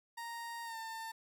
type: tone with pitch glide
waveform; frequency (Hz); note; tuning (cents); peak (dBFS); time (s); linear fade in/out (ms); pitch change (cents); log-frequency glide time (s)
30% pulse; 932 to 898.2; A#5 to A5; -1 to +35; -39; 0.17-1.12; 10; -64; 0.64-0.77
effects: none